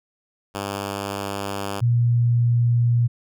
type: tone pair in turn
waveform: 5% pulse / sine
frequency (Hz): 99.7 / 119.15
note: G2 / A#2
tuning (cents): +30 / +38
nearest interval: minor third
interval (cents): 308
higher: second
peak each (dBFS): -15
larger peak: neither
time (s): 0.54-1.81 / 1.81-3.08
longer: neither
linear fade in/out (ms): 20
effects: none